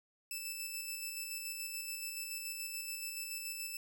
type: tone with tremolo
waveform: 10% pulse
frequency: 2637 Hz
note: E7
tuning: in tune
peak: -30 dBFS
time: 0.31-3.77 s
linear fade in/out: 2 ms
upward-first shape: square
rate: 7 Hz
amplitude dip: 30%
effects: none